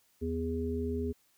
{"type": "harmonic tone", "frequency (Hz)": 82.2, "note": "E2", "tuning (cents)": -4, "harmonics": [1, 3, 5], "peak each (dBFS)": [-35, -35, -35], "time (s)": [0.21, 1.13], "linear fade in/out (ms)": 20, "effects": ["white hiss -69 dBFS RMS until 1.37 s"]}